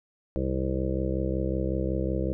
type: harmonic tone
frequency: 65.41 Hz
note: C2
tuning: in tune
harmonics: 1 / 2 / 3 / 5 / 6 / 7 / 8 / 9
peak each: -30 / -33 / -33 / -32 / -38 / -36 / -34 / -40 dBFS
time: 0.36-2.33 s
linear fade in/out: 0 ms
effects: none